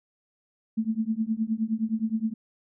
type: tone with tremolo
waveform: sine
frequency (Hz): 221.6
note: A3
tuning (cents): +13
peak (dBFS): -20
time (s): 0.77-2.34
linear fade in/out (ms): 10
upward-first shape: triangle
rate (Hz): 9.6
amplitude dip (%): 100
effects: none